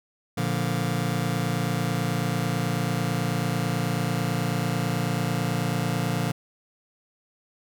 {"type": "chord", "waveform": "sawtooth", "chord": "Bb major", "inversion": "none", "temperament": "just", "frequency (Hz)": [116.54, 145.68, 174.81], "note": ["Bb2", "D3", "F3"], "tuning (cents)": [0, -14, 2], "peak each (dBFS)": -24, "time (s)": [0.37, 6.32], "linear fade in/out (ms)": 10, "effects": []}